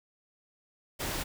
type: noise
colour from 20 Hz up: pink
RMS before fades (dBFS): -34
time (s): 0.99-1.24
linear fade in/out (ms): 20
effects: none